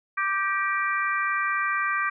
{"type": "harmonic tone with a mistuned harmonic", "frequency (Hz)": 392, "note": "G4", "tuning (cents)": 0, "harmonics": [3, 4, 5, 6], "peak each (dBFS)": [-26, -28, -30, -32], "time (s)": [0.17, 2.1], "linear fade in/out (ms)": 10, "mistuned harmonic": 5, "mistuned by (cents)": -33, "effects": []}